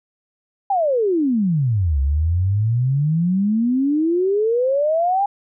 sine exponential two-way sweep, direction down then up, 820 to 66.5 to 820 Hz, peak -15 dBFS, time 0.7-5.26 s, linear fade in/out 5 ms, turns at 2 s, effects none

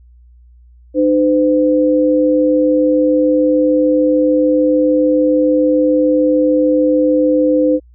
sine tone pair together, 303.2 / 510 Hz, D#4 / C5, -45 / -44 cents, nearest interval major sixth, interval 901 cents, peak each -12 dBFS, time 0.94-7.8 s, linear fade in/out 50 ms, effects added 60 Hz sine -41 dBFS peak until 7.94 s

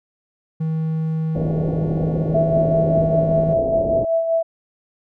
triangle tone, 159.4 Hz, D#3, 42 cents sharp, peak -17 dBFS, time 0.6-3.54 s, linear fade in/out 10 ms
white low-pass noise, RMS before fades -25 dBFS, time 1.35-4.05 s, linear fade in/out 2 ms, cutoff 640 Hz, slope 48 dB/octave
sine tone with tremolo, 659.3 Hz, E5, in tune, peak -14 dBFS, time 2.34-4.43 s, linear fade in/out 10 ms, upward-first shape sine, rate 5.1 Hz, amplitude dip 50%
effects none

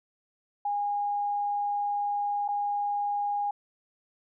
sine tone with dropouts, 818 Hz, G#5, 26 cents flat, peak -26 dBFS, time 0.65-3.51 s, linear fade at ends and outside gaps 5 ms, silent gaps 2.48-2.486 s, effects none

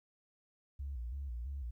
sine tone with vibrato, 64.1 Hz, C2, 35 cents flat, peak -37 dBFS, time 0.79-1.71 s, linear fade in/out 10 ms, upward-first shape square, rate 3 Hz, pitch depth 140 cents each way, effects tanh soft clip ceiling -34 dBFS + 13-bit

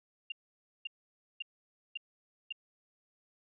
sine tone bursts, 2794 Hz, F7, in tune, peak -35 dBFS, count 5, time 0.3-2.525 s, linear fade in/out 5 ms, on 21 ms, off 530 ms, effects none

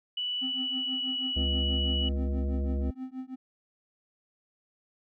sine tone with pitch glide, 2960 to 2938 Hz, F#7 to F#7, 0 to -13 cents, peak -29 dBFS, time 0.17-2.09 s, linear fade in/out 5 ms, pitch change -13 cents, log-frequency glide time 0.48-1.13 s
triangle tone with tremolo, 259.2 Hz, C4, 16 cents flat, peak -30 dBFS, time 0.41-3.36 s, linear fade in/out 20 ms, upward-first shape triangle, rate 6.2 Hz, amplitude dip 100%
harmonic tone, 69.3 Hz, C#2, in tune, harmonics 1 / 3 / 5 / 7 / 9, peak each -27 / -37 / -41 / -44 / -46 dBFS, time 1.36-2.91 s, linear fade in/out 10 ms
effects none

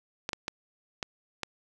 clicks, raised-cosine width 0.2 ms, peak -14 dBFS, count 5, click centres 0.291 / 0.332 / 0.481 / 1.028 / 1.433 s, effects none

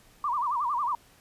sine tone with vibrato, 1064 Hz, C6, 29 cents sharp, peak -25 dBFS, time 0.24-0.95 s, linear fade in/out 2 ms, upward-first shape sine, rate 11 Hz, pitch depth 220 cents each way, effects pink hiss -58 dBFS RMS until 1.2 s + resampled to 32000 Hz

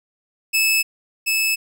sawtooth tone with echo, 2610 Hz, E7, 18 cents flat, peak -12 dBFS, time 0.53-0.83 s, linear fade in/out 20 ms, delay 730 ms, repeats 1, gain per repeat -2 dB, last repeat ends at 1.56 s, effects none

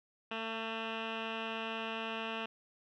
10% pulse tone with low-pass filter, 224.2 Hz, A3, 33 cents sharp, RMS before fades -39 dBFS, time 0.31-2.46 s, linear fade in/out 5 ms, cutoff 2600 Hz, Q 7.7, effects none

